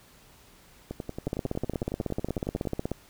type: two click trains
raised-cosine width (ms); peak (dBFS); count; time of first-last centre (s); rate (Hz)
2; -15 / -20; 28 / 20; 1.27-2.916 / 0.91-2.653; 16.4 / 10.9
effects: pink hiss -56 dBFS RMS until 3.09 s